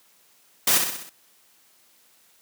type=noise with echo; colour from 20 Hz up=white; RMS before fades=-19 dBFS; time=0.67-0.78 s; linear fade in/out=5 ms; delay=63 ms; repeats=5; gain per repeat=-5 dB; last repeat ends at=1.095 s; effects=white hiss -59 dBFS RMS until 2.41 s + high-pass 150 Hz 12 dB/octave